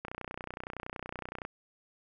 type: click train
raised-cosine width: 0.5 ms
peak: -23 dBFS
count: 44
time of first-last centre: 0.05-1.451 s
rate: 30.7 Hz
effects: none